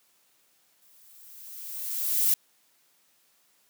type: noise with exponential growth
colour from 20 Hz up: violet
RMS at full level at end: -21 dBFS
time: 0.82-2.34 s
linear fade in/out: 2 ms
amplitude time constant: 330 ms
effects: white hiss -66 dBFS RMS until 3.69 s + high-pass 150 Hz 12 dB/octave